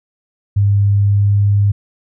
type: tone with pitch glide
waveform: sine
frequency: 100.9 to 101.48 Hz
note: G#2 to G#2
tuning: -49 to -40 cents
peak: -9 dBFS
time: 0.56-1.72 s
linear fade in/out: 10 ms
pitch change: +9 cents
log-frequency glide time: 1-1.29 s
effects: none